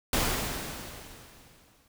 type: noise with exponential decay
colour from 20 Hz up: pink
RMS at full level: -25 dBFS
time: 0.13-1.88 s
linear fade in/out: 2 ms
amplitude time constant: 380 ms
effects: none